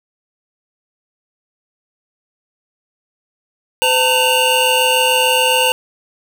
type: tone cluster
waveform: square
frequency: 509 / 901 / 2750 / 2876 Hz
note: C5 / A5 / F7 / F#7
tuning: -48 / +41 / -27 / -50 cents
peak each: -18 dBFS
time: 3.82-5.72 s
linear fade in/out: 0 ms
effects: 7-bit